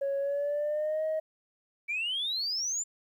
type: tone with pitch glide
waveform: sine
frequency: 554.4 to 629.5 Hz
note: C#5 to D#5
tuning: 0 to +20 cents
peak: -26 dBFS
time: 0.01-1.2 s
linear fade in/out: 10 ms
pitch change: +220 cents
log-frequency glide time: 0.19-1.04 s
type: exponential sweep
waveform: sine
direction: up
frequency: 2286 to 7300 Hz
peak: -28 dBFS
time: 1.88-2.84 s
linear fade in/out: 20 ms
effects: tanh soft clip ceiling -25 dBFS + 11-bit